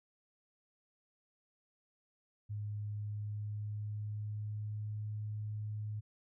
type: tone with pitch glide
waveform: sine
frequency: 104.4 to 106.16 Hz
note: G#2 to G#2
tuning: +10 to +38 cents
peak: -37 dBFS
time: 2.49-6.01 s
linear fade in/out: 20 ms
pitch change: +28 cents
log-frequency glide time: 2.94-5.1 s
effects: none